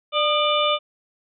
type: harmonic tone with a mistuned harmonic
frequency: 593 Hz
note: D5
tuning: 17 cents sharp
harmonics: 1 / 2 / 4 / 5 / 6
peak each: -22 / -22 / -28 / -25 / -25 dBFS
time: 0.12-0.79 s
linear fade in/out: 50 ms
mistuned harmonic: 2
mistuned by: +52 cents
effects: none